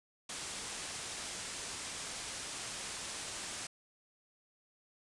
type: low-pass noise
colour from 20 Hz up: white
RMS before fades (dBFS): -43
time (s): 0.29-3.67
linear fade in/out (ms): 5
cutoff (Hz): 9700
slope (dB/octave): 48
effects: resampled to 24000 Hz